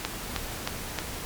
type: click train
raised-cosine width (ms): 0.2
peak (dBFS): -10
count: 4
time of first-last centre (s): 0.05-0.988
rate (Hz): 3.2
effects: pink hiss -36 dBFS RMS until 1.25 s + MP3 96 kbps